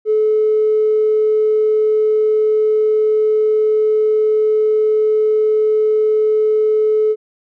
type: tone with tanh clipping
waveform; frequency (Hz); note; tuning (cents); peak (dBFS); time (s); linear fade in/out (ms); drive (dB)
triangle; 430.8; A4; -37; -11; 0.05-7.16; 50; 4
effects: none